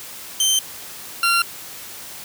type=tone pair in turn; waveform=20% pulse; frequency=3111 / 1377.8 Hz; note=G7 / F6; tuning=-14 / -24 cents; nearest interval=octave + major second; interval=1410 cents; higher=first; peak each=-10 dBFS; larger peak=neither; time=0.4-0.59 / 1.23-1.42 s; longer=neither; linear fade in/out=2 ms; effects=white hiss -36 dBFS RMS until 2.24 s + high-pass 60 Hz 12 dB/octave